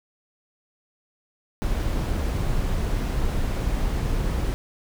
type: noise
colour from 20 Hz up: brown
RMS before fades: -24 dBFS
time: 1.62-4.54 s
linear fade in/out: 0 ms
effects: none